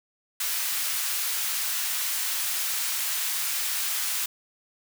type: high-pass noise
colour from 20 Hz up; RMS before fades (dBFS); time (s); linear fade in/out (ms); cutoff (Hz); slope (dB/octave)
white; -28; 0.4-4.26; 5; 1200; 12
effects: none